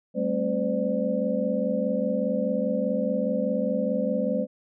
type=tone cluster; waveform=sine; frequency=195.6 / 220.5 / 266.8 / 513 / 590 Hz; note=G3 / A3 / C4 / C5 / D5; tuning=-4 / +4 / +34 / -34 / +8 cents; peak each=-29 / -29 / -32 / -27 / -31 dBFS; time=0.14-4.47 s; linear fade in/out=50 ms; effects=none